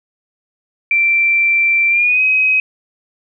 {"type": "tone with pitch glide", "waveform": "sine", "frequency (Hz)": [2349, 2532], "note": ["D7", "D#7"], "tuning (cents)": [0, 30], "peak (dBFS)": -10, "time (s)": [0.91, 2.6], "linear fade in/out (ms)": 2, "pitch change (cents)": 130, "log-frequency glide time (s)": [1.89, 2.22], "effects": []}